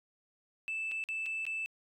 sine tone with dropouts, 2637 Hz, E7, in tune, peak -32 dBFS, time 0.68-1.66 s, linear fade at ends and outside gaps 0 ms, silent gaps 0.914-0.918 / 1.039-1.088 / 1.259-1.263 / 1.453-1.466 s, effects tanh soft clip ceiling -31 dBFS

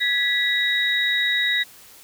sine tone cluster, 1671 / 1964 / 3806 Hz, G#6 / B6 / A#7, +10 / -10 / +35 cents, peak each -28 / -21 / -22 dBFS, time 0-1.64 s, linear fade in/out 20 ms, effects white hiss -47 dBFS RMS until 2.03 s

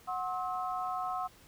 sine tone cluster, 737 / 1067 / 1288 Hz, F#5 / C6 / E6, -7 / +34 / -41 cents, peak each -35 / -38 / -38 dBFS, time 0.07-1.28 s, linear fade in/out 20 ms, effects pink hiss -59 dBFS RMS until 1.47 s

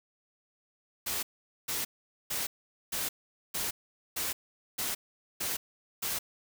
white noise bursts, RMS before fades -33 dBFS, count 9, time 1.06-6.19 s, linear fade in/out 10 ms, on 170 ms, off 450 ms, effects none

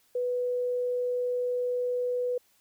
sine tone, 493.9 Hz, B4, in tune, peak -26 dBFS, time 0.15-2.38 s, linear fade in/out 5 ms, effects white hiss -66 dBFS RMS until 2.6 s

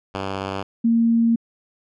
5% pulse / sine tone pair in turn, 96.9 / 230.5 Hz, G2 / A#3, -20 / -19 cents, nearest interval octave + minor third, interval 1501 cents, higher second, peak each -14 dBFS, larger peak neither, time 0.14-0.63 / 0.84-1.36 s, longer second, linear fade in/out 10 ms, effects low-pass 4000 Hz 12 dB/octave

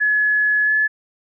sine tone with pitch glide, 1700 to 1718.8 Hz, G#6 to A6, +40 to -41 cents, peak -14 dBFS, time 0-0.88 s, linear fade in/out 20 ms, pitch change +19 cents, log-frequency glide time 0.64-0.72 s, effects none

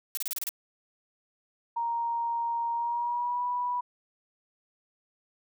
blue noise bursts, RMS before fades -32 dBFS, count 7, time 0.15-0.491 s, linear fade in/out 0 ms, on 23 ms, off 30 ms
sine tone with pitch glide, 934 to 980.4 Hz, A#5 to B5, +3 to -13 cents, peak -27 dBFS, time 1.76-3.81 s, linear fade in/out 10 ms, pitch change +84 cents, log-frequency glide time 2.73-3.44 s
effects none

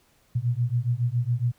sine beating tone pair, 117.3 / 124.5 Hz, A#2 / B2, +11 / +14 cents, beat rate 7.2 Hz, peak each -25 dBFS, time 0.35-1.52 s, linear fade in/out 10 ms, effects pink hiss -63 dBFS RMS until 1.58 s

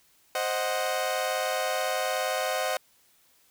sawtooth chord, C diminished, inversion none, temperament equal, 523.3 / 622.3 / 740 Hz, C5 / Eb5 / Gb5, 0 / 0 / 0 cents, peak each -27 dBFS, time 0.35-2.77 s, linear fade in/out 2 ms, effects white hiss -63 dBFS RMS until 3.5 s

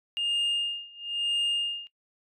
sine tone with tremolo, 2825 Hz, F7, 19 cents sharp, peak -21 dBFS, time 0.17-1.87 s, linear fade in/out 0 ms, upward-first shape sine, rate 1 Hz, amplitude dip 95%, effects noise-tail reverb RT60 0.1 s tail -19 dB re dry + tanh soft clip ceiling -23 dBFS

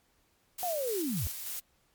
blue noise with tremolo, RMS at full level -37 dBFS, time 0.58-1.6 s, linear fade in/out 10 ms, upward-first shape square, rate 3.4 Hz, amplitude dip 30%
sine linear sweep, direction down, 743 to 64.4 Hz, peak -30 dBFS, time 0.63-1.27 s, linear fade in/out 0 ms
effects pink hiss -70 dBFS RMS until 1.94 s + MP3 96 kbps

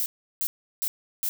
violet noise bursts, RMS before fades -27 dBFS, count 4, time 0-1.29 s, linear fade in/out 0 ms, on 60 ms, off 350 ms, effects none

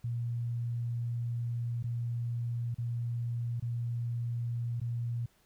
sine tone with dropouts, 118.5 Hz, A#2, 29 cents sharp, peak -31 dBFS, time 0.04-5.26 s, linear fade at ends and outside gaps 5 ms, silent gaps 1.827-1.84 / 2.745-2.783 / 3.599-3.623 / 4.801-4.814 s, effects pink hiss -68 dBFS RMS until 5.45 s

